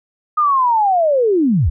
sine linear sweep, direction down, 1244.5 to 55 Hz, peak -11 dBFS, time 0.37-1.7 s, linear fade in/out 10 ms, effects none

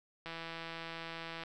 click train, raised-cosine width 0.3 ms, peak -27 dBFS, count 195, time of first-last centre 0.26-1.436 s, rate 165 Hz, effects none

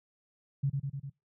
sine tone with echo, 138.59 Hz, C#3, in tune, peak -25 dBFS, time 0.63-0.7 s, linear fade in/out 10 ms, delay 100 ms, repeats 4, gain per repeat -3 dB, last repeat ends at 1.1 s, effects noise-tail reverb RT60 0.2 s tail -23 dB re dry

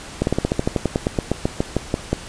slowing click train, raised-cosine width 2 ms, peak -4 dBFS, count 19, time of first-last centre 0.22-2.13 s, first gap 51 ms, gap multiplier 1.08, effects pink hiss -36 dBFS RMS until 2.28 s + resampled to 22050 Hz

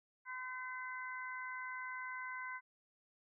harmonic tone, 510 Hz, C5, 44 cents flat, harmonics 2 / 3 / 4, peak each -46 / -46 / -47 dBFS, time 0.25-2.61 s, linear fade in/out 50 ms, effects none

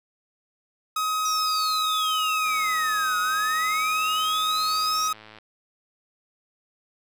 45% pulse tone, 1265 Hz, D#6, 28 cents sharp, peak -23 dBFS, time 0.96-5.13 s, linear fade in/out 5 ms
sine exponential two-way sweep, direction down then up, 5870 to 1419 to 5870 Hz, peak -27 dBFS, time 1.25-5.08 s, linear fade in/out 5 ms, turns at 3.19 s
click train, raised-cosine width 0.3 ms, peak -29 dBFS, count 317, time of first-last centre 2.46-5.386 s, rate 108 Hz
effects none

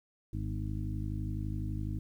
harmonic tone with a mistuned harmonic, 51.91 Hz, G#1, in tune, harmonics 1 / 2 / 3 / 4 / 5 / 6, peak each -37 / -36 / -43 / -45 / -46 / -44 dBFS, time 0.33-1.99 s, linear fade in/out 5 ms, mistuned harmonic 4, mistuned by +22 cents, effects 11-bit

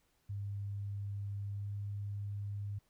sine tone with pitch glide, 100.7 to 101.52 Hz, G2 to G#2, +47 to -39 cents, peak -37 dBFS, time 0.29-2.79 s, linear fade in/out 10 ms, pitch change +14 cents, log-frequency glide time 1.52-1.68 s, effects pink hiss -75 dBFS RMS until 2.89 s

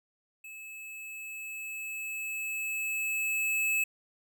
square tone with level ramp, 2600 Hz, E7, 24 cents flat, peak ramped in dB -44 to -26 dBFS, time 0.44-3.84 s, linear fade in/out 5 ms, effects none

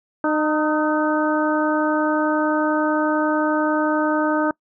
harmonic tone with a mistuned harmonic, 305.2 Hz, D#4, 33 cents flat, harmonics 1 / 2 / 3 / 4 / 5, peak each -20 / -23 / -25 / -26 / -27 dBFS, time 0.24-4.51 s, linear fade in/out 2 ms, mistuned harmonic 4, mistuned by +41 cents, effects noise-tail reverb RT60 0.1 s tail -25 dB re dry

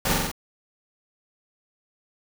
pink noise with echo, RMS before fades -24 dBFS, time 0.05-0.14 s, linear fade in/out 5 ms, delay 44 ms, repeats 4, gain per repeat -2 dB, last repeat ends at 0.316 s, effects none

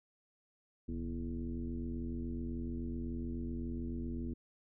sine tone with frequency modulation, 155.3 Hz, D#3, 3 cents flat, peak -36 dBFS, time 0.88-4.34 s, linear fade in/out 10 ms, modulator 87.2 Hz, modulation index 1.9, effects none

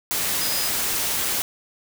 sine tone in noise, 4978 Hz, D#8, in tune, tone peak -29 dBFS, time 0.41-0.68 s, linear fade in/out 0 ms, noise white, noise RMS -24 dBFS, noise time 0.11-1.42 s, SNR -8 dB, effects none

